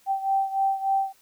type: beating tone pair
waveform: sine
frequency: 778 / 781.4 Hz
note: G5 / G5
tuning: -13 / -6 cents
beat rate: 3.4 Hz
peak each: -23 / -27 dBFS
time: 0.06-1.13 s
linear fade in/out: 50 ms
effects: white hiss -60 dBFS RMS until 1.21 s